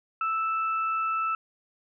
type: tone pair together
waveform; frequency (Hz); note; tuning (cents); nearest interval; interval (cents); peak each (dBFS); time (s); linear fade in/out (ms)
sine; 1318.5 / 2637; E6 / E7; 0 / 0; octave; 1200; -25 / -36; 0.21-1.35; 2
effects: none